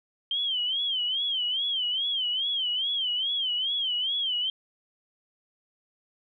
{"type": "tone with vibrato", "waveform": "sine", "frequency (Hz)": 3136, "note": "G7", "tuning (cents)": 0, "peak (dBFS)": -25, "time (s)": [0.31, 4.5], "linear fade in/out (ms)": 2, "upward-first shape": "sine", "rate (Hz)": 2.4, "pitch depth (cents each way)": 130, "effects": []}